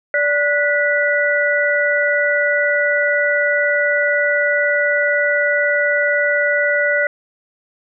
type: tone cluster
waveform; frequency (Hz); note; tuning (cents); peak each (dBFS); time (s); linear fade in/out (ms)
sine; 583 / 1465 / 1969; D5 / F#6 / B6; -13 / -18 / -6; -18; 0.14-7.07; 2
effects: none